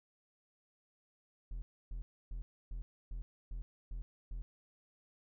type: tone bursts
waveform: triangle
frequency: 41.2 Hz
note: E1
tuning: in tune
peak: -37 dBFS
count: 8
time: 1.51-4.42 s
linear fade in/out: 0 ms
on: 110 ms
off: 290 ms
effects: none